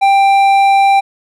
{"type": "tone with hard clipping", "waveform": "sine", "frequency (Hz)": 788, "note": "G5", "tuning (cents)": 9, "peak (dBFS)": -8, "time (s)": [0.01, 1.01], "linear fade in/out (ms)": 20, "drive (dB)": 8, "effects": []}